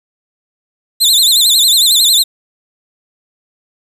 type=tone with vibrato; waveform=sawtooth; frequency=3822 Hz; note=A#7; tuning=43 cents sharp; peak=-4 dBFS; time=1-2.24 s; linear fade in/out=20 ms; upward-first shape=sine; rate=11 Hz; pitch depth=170 cents each way; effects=resampled to 32000 Hz + 7-bit